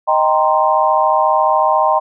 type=chord; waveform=sine; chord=C minor seventh; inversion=first; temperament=equal; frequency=622.3 / 784 / 932.3 / 1046.5 Hz; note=Eb5 / G5 / Bb5 / C6; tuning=0 / 0 / 0 / 0 cents; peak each=-16 dBFS; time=0.07-2 s; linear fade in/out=20 ms; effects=none